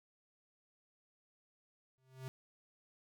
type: tone with exponential growth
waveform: square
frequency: 130.81 Hz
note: C3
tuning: in tune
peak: -40 dBFS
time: 1.98-2.28 s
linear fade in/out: 0 ms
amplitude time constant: 64 ms
effects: none